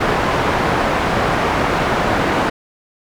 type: low-pass noise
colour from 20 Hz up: white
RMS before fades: -17 dBFS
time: 0-2.5 s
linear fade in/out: 10 ms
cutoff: 1200 Hz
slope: 12 dB/octave
effects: none